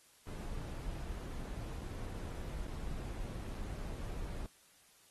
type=noise with dropouts; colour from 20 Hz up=brown; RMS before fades=-42 dBFS; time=0.27-4.46 s; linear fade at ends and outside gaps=0 ms; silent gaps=1.81-1.819 / 2.669-2.683 / 3.544-3.552 s; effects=white hiss -65 dBFS RMS until 5.1 s + AAC 32 kbps